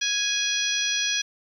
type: harmonic tone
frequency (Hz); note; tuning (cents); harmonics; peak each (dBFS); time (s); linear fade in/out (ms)
830.6; G#5; 0; 2 / 3 / 4 / 5 / 6 / 7; -31 / -30 / -27 / -33 / -34 / -28; 0.01-1.22; 10
effects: 9-bit